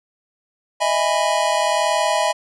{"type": "chord", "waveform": "square", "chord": "E major seventh", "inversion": "third", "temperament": "just", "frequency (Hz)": [618.1, 659.3, 824.1, 988.9], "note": ["D#5", "E5", "G#5", "B5"], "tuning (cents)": [-12, 0, -14, 2], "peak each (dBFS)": -23, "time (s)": [0.8, 2.33], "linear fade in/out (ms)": 20, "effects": ["resampled to 24000 Hz"]}